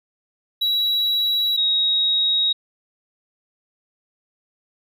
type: tone pair in turn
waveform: triangle / sine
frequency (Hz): 3895 / 3788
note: B7 / A#7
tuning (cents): -25 / +27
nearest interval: unison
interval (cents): 48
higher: first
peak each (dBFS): -16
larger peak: neither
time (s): 0.61-1.57 / 1.57-2.53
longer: neither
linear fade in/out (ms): 10
effects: none